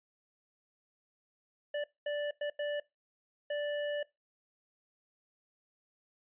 square tone bursts at uneven times, 586 Hz, D5, 4 cents flat, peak -33 dBFS, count 5, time 1.74-1.84 / 2.06-2.31 / 2.41-2.5 / 2.59-2.8 / 3.5-4.03 s, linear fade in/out 5 ms, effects noise-tail reverb RT60 0.2 s tail -21 dB re dry + resampled to 8000 Hz

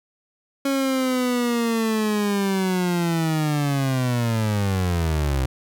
30% pulse linear sweep, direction down, 276.2 to 63.8 Hz, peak -17 dBFS, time 0.65-5.46 s, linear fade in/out 5 ms, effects none

